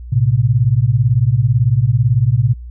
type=beating tone pair; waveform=sine; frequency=111.4 / 129.4 Hz; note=A2 / C3; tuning=+22 / -19 cents; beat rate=18 Hz; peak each=-13 dBFS; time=0.12-2.54 s; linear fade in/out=10 ms; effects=added 60 Hz sine -28 dBFS peak until 2.7 s